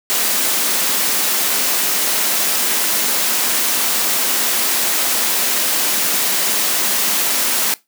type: high-pass noise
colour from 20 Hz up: white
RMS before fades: -17 dBFS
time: 0.1-7.74 s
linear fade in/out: 0 ms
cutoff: 180 Hz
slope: 48 dB/octave
effects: noise-tail reverb RT60 0.2 s tail -20 dB re dry